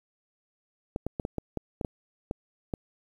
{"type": "clicks", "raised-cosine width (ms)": 2, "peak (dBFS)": -17, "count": 10, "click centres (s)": [0.961, 1.066, 1.198, 1.251, 1.383, 1.573, 1.812, 1.848, 2.311, 2.738], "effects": ["9-bit"]}